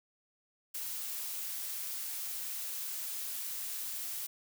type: noise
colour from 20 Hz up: blue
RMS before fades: -39 dBFS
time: 0.74-4.27 s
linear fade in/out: 10 ms
effects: none